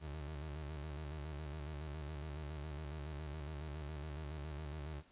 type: tone with vibrato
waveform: 30% pulse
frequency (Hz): 75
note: D2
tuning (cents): +37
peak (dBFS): -40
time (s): 0-5.03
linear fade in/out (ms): 50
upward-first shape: square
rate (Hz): 7.2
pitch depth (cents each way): 75
effects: pink hiss -67 dBFS RMS until 5.11 s + resampled to 8000 Hz